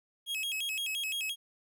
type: tone with vibrato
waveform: 45% pulse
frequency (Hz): 2900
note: F#7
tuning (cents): -35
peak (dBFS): -32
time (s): 0.26-1.36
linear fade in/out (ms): 50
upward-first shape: square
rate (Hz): 5.8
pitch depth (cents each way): 210
effects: 12-bit